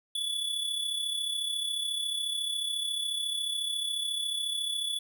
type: tone with amplitude modulation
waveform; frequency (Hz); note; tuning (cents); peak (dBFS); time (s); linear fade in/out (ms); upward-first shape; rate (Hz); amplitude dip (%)
square; 3435; A7; -42; -28; 0.15-4.99; 5; sine; 34.1; 50
effects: none